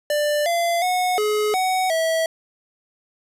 square tone with pitch steps, 592 / 684 / 730 / 422.9 / 747 / 650 Hz, D5 / F5 / F#5 / G#4 / F#5 / E5, +14 / -36 / -24 / +31 / +16 / -24 cents, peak -19 dBFS, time 0.1-2.26 s, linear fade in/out 2 ms, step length 360 ms, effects resampled to 32000 Hz + 10-bit

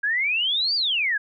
sine exponential two-way sweep, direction up then down, 1600 to 4839 to 1600 Hz, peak -20 dBFS, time 0.03-1.18 s, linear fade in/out 10 ms, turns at 0.75 s, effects none

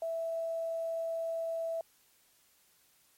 sine tone with quantisation, 659 Hz, E5, 1 cent flat, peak -32 dBFS, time 0.02-1.81 s, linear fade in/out 2 ms, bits 10, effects white hiss -67 dBFS RMS until 3.17 s + MP3 64 kbps

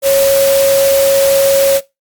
sine tone in noise, 550 Hz, C#5, 14 cents flat, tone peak -7 dBFS, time 0.02-1.81 s, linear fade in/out 50 ms, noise white, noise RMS -18 dBFS, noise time 0.02-1.81 s, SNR +8 dB, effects noise-tail reverb RT60 0.2 s tail -19 dB re dry + Opus 48 kbps

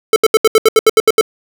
square tone bursts, 440 Hz, A4, in tune, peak -5 dBFS, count 11, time 0.13-1.211 s, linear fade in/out 2 ms, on 31 ms, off 74 ms, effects none

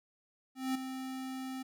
square tone with ADSR envelope, 261.6 Hz, C4, in tune, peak -30 dBFS, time 0.55-1.63 s, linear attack 200 ms, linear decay 7 ms, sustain -9 dB, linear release 11 ms, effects none

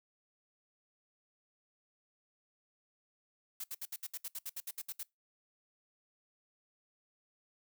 blue noise bursts, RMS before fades -41 dBFS, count 14, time 3.6-5.031 s, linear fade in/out 5 ms, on 40 ms, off 67 ms, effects noise-tail reverb RT60 0.2 s tail -24 dB re dry

